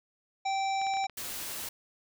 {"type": "harmonic tone", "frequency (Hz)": 778, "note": "G5", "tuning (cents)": -13, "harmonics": [1, 3, 5, 7, 9], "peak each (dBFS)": [-28, -38, -42, -45, -47], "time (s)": [0.45, 1.07], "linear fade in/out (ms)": 10}
{"type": "clicks", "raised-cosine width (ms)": 0.3, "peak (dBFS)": -30, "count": 8, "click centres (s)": [0.816, 0.868, 0.938, 0.97, 1.041, 1.097, 1.347, 1.425]}
{"type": "noise", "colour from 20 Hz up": "white", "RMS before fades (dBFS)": -38, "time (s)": [1.17, 1.69], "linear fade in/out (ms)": 5}
{"effects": []}